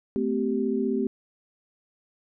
sine tone cluster, 219.8 / 255.3 / 388.8 Hz, A3 / C4 / G4, -2 / -42 / -14 cents, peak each -28 / -27 / -27 dBFS, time 0.16-1.07 s, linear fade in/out 0 ms, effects none

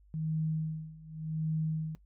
sine tone with tremolo, 157.6 Hz, D#3, 23 cents sharp, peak -28 dBFS, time 0.14-1.95 s, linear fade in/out 0 ms, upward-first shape sine, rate 0.87 Hz, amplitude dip 90%, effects noise-tail reverb RT60 0.1 s tail -18 dB re dry + added 50 Hz sine -58 dBFS peak until 2.05 s

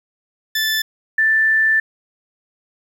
20% pulse / sine tone pair in turn, 1755 / 1767.2 Hz, A6 / A6, -5 / +7 cents, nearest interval unison, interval 12 cents, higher second, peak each -12 dBFS, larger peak neither, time 0.55-0.82 / 1.18-1.8 s, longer second, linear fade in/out 5 ms, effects 8-bit

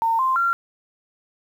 sine tone with pitch steps, 910 / 1046 / 1377 Hz, A#5 / C6 / F6, -42 / -1 / -25 cents, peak -17 dBFS, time 0.02-0.53 s, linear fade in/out 0 ms, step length 170 ms, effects 8-bit

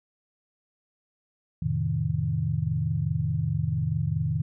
sine chord, F dominant seventh, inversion none, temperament equal, 87.31 / 110 / 130.81 / 155.56 Hz, F2 / A2 / C3 / Eb3, 0 / 0 / 0 / 0 cents, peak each -32 / -30 / -30 / -27 dBFS, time 1.62-4.42 s, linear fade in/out 5 ms, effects none

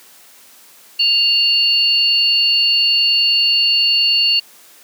sine tone pair together, 2794 / 4435 Hz, F7 / C#8, 0 / 0 cents, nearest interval minor sixth, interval 800 cents, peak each -14 dBFS, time 0.99-4.4 s, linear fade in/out 10 ms, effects white hiss -45 dBFS RMS until 4.83 s + high-pass 200 Hz 12 dB/octave

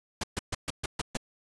pink noise bursts, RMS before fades -31 dBFS, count 7, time 0.21-1.172 s, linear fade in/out 5 ms, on 26 ms, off 130 ms, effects resampled to 22050 Hz

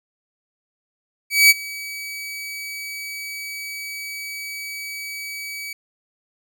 sawtooth tone with ADSR envelope, 2280 Hz, C#7, 48 cents sharp, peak -4 dBFS, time 1.3-5.73 s, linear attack 200 ms, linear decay 30 ms, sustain -22 dB, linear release 3 ms, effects none

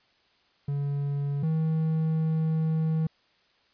triangle tone pair in turn, 142 / 159.26 Hz, C#3 / D#3, +42 / +41 cents, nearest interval major second, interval 199 cents, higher second, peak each -24 / -21 dBFS, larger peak second, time 0.68-1.43 / 1.43-3.07 s, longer second, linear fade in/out 5 ms, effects white hiss -65 dBFS RMS until 3.73 s + resampled to 11025 Hz

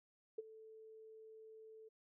sine tone with ADSR envelope, 440 Hz, A4, in tune, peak -38 dBFS, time 0.38-1.89 s, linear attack 7 ms, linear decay 25 ms, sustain -17 dB, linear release 13 ms, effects none

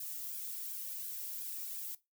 violet noise with flanger, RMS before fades -42 dBFS, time 0-1.95 s, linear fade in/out 5 ms, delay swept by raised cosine 1.2 to 2.16 ms, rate 2.8 Hz, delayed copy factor +0.75, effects noise-tail reverb RT60 0.2 s tail -17 dB re dry

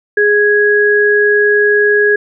sine tone pair together, 415.3 / 1661.2 Hz, G#4 / G#6, 0 / 0 cents, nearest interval 2 octaves, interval 2400 cents, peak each -10 dBFS, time 0.17-2.16 s, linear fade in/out 5 ms, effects none

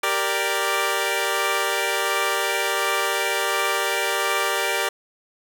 10% pulse chord, G minor, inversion none, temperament equal, 392 / 466.2 / 587.3 Hz, G4 / Bb4 / D5, 0 / 0 / 0 cents, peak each -17 dBFS, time 0.03-4.89 s, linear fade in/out 5 ms, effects none

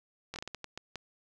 slowing click train, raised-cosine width 0.2 ms, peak -22 dBFS, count 9, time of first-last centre 0.34-0.957 s, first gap 20 ms, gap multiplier 1.37, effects none

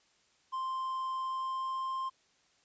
triangle tone with pitch glide, 1046.5 to 1053.8 Hz, C6 to C6, 0 to +12 cents, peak -31 dBFS, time 0.52-2.1 s, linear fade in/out 20 ms, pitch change +12 cents, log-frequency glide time 1.16-1.97 s, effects white hiss -69 dBFS RMS until 2.64 s + resampled to 16000 Hz

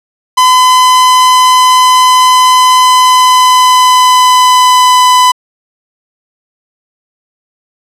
45% pulse tone with pitch glide, 1013 to 1002.5 Hz, B5 to B5, +44 to +26 cents, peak -3 dBFS, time 0.37-5.32 s, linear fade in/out 10 ms, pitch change -18 cents, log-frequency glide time 2.81-5.04 s, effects low-pass 11000 Hz 12 dB/octave

